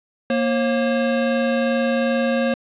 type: tone pair together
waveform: square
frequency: 234.4 / 539.4 Hz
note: A#3 / C#5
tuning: +10 / -47 cents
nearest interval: octave + major second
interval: 1443 cents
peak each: -21 dBFS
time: 0.3-2.54 s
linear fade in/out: 2 ms
effects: resampled to 8000 Hz + 9-bit